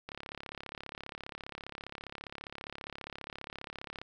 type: click train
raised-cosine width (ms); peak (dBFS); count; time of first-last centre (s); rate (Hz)
0.3; -25; 138; 0.09-4.016; 34.9
effects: none